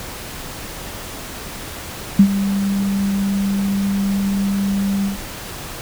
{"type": "tone with ADSR envelope", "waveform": "sine", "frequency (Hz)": 197.6, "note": "G3", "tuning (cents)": 14, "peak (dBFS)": -3, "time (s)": [2.19, 5.19], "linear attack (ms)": 6, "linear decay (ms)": 76, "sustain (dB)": -13, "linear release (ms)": 140, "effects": ["pink hiss -31 dBFS RMS until 5.81 s"]}